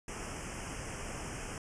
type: band-stop noise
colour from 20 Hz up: pink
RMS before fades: -41 dBFS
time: 0.08-1.58 s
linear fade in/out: 2 ms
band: 3100 to 5100 Hz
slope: 96 dB/octave
effects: resampled to 22050 Hz